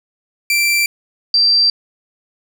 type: tone pair in turn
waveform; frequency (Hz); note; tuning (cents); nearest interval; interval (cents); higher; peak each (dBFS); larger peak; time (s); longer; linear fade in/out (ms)
sawtooth / sine; 2349 / 4698; D7 / D8; 0 / 0; octave; 1200; second; -9; neither; 0.5-0.86 / 1.34-1.7; neither; 2
effects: none